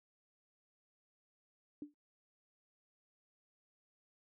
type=tone with exponential decay; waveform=sine; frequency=293.7 Hz; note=D4; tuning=in tune; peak=-38 dBFS; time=1.82-1.94 s; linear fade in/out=2 ms; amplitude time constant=26 ms; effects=noise-tail reverb RT60 0.1 s tail -19 dB re dry